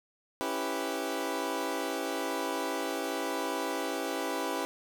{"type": "chord", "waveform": "20% pulse", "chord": "C# half-diminished seventh", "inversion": "none", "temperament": "equal", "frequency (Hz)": [277.2, 329.6, 392, 493.9], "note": ["C#4", "E4", "G4", "B4"], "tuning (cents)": [0, 0, 0, 0], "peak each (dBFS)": -32, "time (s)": [0.41, 4.65], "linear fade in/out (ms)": 0, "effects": []}